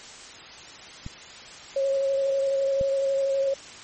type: clicks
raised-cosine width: 5 ms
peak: -22 dBFS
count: 2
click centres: 1.064 / 2.812 s
type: tone with vibrato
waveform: sine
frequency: 546 Hz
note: C#5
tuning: 26 cents flat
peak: -21 dBFS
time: 1.76-3.54 s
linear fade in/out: 5 ms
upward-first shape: square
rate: 12 Hz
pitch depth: 13 cents each way
effects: white hiss -43 dBFS RMS until 3.83 s + MP3 32 kbps